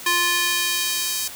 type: tone with high-pass filter sweep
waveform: square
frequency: 349.2 Hz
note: F4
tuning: in tune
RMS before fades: -22 dBFS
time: 0.06-1.28 s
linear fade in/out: 5 ms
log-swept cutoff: 1300 to 5300 Hz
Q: 0.81
effects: white hiss -37 dBFS RMS until 1.35 s